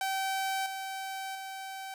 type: tone with level steps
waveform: sawtooth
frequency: 771 Hz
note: G5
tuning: 29 cents flat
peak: -26 / -32 / -35 dBFS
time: 0.01-1.94 s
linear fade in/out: 2 ms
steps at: 0.66 / 1.35 s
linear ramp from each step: 2 ms
effects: none